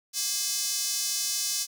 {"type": "tone with high-pass filter", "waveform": "square", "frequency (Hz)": 233.1, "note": "A#3", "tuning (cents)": 0, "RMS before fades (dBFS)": -29, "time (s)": [0.13, 1.67], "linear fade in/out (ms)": 50, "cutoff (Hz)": 5600, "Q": 1.9, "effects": []}